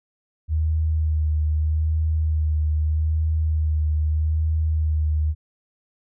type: tone with vibrato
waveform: sine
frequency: 77.78 Hz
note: D#2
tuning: in tune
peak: -18 dBFS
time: 0.48-5.35 s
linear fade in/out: 50 ms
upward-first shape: sine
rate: 0.8 Hz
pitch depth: 25 cents each way
effects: none